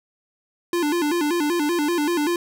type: tone with vibrato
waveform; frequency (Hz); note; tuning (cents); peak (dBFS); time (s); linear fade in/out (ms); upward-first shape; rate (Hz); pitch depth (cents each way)
square; 320; D#4; +49; -20; 0.73-2.36; 2; square; 5.2; 140
effects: none